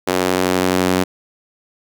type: tone with high-pass filter sweep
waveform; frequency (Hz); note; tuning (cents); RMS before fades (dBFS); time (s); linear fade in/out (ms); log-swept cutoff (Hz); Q
sawtooth; 91.7; F#2; -15; -17; 0.07-1.04; 10; 370 to 240; 1.2
effects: none